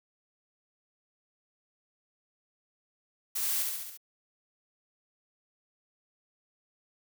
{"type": "noise with echo", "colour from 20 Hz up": "blue", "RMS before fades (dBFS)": -32, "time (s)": [3.35, 3.63], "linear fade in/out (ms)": 10, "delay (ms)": 69, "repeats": 5, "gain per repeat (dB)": -3, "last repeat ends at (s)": 3.975, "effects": []}